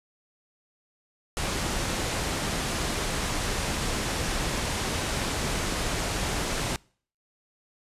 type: low-pass noise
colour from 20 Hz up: pink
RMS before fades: -29 dBFS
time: 1.37-6.76 s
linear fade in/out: 0 ms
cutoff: 9900 Hz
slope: 24 dB/octave
effects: noise-tail reverb RT60 0.5 s tail -26 dB re dry + resampled to 32000 Hz